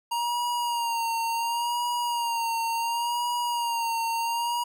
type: tone with vibrato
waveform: square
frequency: 939 Hz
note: A#5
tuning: 12 cents sharp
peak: -26 dBFS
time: 0.11-4.64 s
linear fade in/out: 10 ms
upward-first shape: sine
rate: 0.7 Hz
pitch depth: 44 cents each way
effects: none